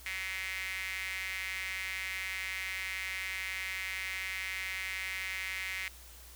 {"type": "tone with high-pass filter", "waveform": "sawtooth", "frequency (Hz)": 189, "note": "F#3", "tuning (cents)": 37, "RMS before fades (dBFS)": -38, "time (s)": [0.06, 5.88], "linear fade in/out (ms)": 0, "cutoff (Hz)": 2100, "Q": 5.7, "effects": ["added 60 Hz sine -53 dBFS peak until 6.35 s", "white hiss -54 dBFS RMS until 6.35 s"]}